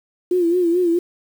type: tone with vibrato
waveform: sine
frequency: 349.2 Hz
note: F4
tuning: in tune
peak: -14 dBFS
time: 0.31-0.99 s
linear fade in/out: 5 ms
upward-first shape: sine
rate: 4.6 Hz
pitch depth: 80 cents each way
effects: 7-bit